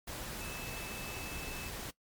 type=tone in noise; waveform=sine; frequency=2614 Hz; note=E7; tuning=15 cents flat; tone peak=-46 dBFS; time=0.4-1.69 s; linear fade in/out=10 ms; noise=pink; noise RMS=-42 dBFS; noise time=0.07-1.91 s; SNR=-7 dB; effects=noise-tail reverb RT60 0.1 s tail -19 dB re dry + MP3 96 kbps